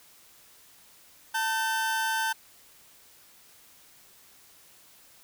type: tone pair together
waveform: 40% pulse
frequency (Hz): 890 / 1537.9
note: A5 / G6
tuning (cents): +20 / -34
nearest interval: major sixth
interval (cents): 946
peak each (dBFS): -28 / -28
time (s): 1.34-2.33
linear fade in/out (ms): 10
effects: white hiss -56 dBFS RMS until 5.23 s